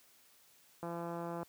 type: click train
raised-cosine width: 1 ms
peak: -28 dBFS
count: 103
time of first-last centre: 0.83-1.43 s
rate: 170 Hz
effects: white hiss -65 dBFS RMS until 1.48 s + high-pass 80 Hz 12 dB/octave